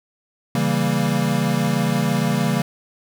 square chord, C# diminished seventh, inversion none, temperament equal, 138.59 / 164.81 / 196 / 233.1 Hz, C#3 / E3 / G3 / Bb3, 0 / 0 / 0 / 0 cents, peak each -24 dBFS, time 0.55-2.62 s, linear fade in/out 2 ms, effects none

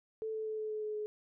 sine tone with pitch steps, 440 / 437.2 / 434.4 / 431.7 / 429 / 426.2 / 423.5 Hz, A4 / A4 / A4 / A4 / A4 / G#4 / G#4, 0 / -11 / -22 / -33 / -44 / +45 / +34 cents, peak -35 dBFS, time 0.22-1.06 s, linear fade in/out 0 ms, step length 120 ms, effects none

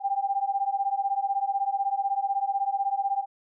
sine beating tone pair, 784 / 800 Hz, G5 / G5, 0 / +35 cents, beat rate 16 Hz, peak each -27 dBFS, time 0-3.26 s, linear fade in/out 50 ms, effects none

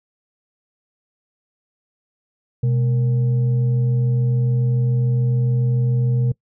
sine tone with frequency modulation, 126 Hz, B2, 35 cents sharp, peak -15 dBFS, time 2.63-6.32 s, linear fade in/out 5 ms, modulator 339 Hz, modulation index 0.29, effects noise-tail reverb RT60 0.1 s tail -23 dB re dry

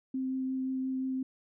sine tone with vibrato, 261.6 Hz, C4, in tune, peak -30 dBFS, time 0.14-1.23 s, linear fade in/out 5 ms, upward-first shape triangle, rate 5.7 Hz, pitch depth 10 cents each way, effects none

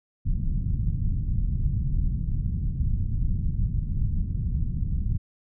pink low-pass noise, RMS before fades -25 dBFS, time 0.25-5.18 s, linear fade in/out 20 ms, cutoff 160 Hz, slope 24 dB/octave, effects none

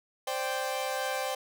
sawtooth chord, C suspended second, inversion none, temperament equal, 523.3 / 587.3 / 784 Hz, C5 / D5 / G5, 0 / 0 / 0 cents, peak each -30 / -33 / -30 dBFS, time 0.27-1.35 s, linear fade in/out 5 ms, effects none

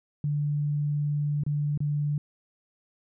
sine tone with dropouts, 146.83 Hz, D3, in tune, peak -24 dBFS, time 0.24-2.18 s, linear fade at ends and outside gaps 2 ms, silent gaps 1.436-1.464 / 1.776-1.804 s, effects none

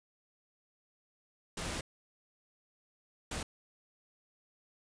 pink noise bursts at uneven times, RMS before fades -38 dBFS, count 2, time 1.57-1.81 / 3.31-3.43 s, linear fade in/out 5 ms, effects resampled to 22050 Hz

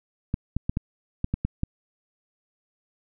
clicks, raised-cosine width 5 ms, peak -12 dBFS, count 8, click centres 0.341 / 0.566 / 0.695 / 0.771 / 1.244 / 1.34 / 1.45 / 1.634 s, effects none

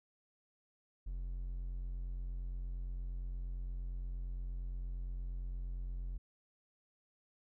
triangle tone, 44.32 Hz, F1, 26 cents sharp, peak -36 dBFS, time 1.06-6.18 s, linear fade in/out 10 ms, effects none

